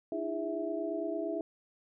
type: tone cluster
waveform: sine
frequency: 306 / 334.8 / 408.5 / 657 Hz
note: D#4 / E4 / G#4 / E5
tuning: -29 / +27 / -29 / -6 cents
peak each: -39 / -37 / -39 / -36 dBFS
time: 0.12-1.41 s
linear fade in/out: 2 ms
effects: none